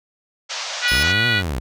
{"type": "band-pass noise", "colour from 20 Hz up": "white", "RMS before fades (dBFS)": -28, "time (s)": [0.49, 1.13], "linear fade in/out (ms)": 20, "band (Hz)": [530, 6400], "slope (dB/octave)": 48}
{"type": "harmonic tone", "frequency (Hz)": 487.8, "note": "B4", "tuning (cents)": -21, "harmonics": [3, 4, 5, 6, 7, 8, 9], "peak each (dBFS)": [-20, -22, -24, -26, -27, -28, -29], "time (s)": [0.81, 1.43], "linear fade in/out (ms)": 50}
{"type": "tone", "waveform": "sawtooth", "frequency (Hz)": 5140, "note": "E8", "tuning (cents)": -45, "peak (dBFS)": -22, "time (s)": [0.88, 1.03], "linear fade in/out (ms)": 0}
{"type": "linear two-way sweep", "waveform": "sawtooth", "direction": "up then down", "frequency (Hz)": [54.8, 123.47, 54.8], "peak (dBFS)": -18, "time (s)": [0.91, 1.6], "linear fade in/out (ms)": 10, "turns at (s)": 1.27}
{"effects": []}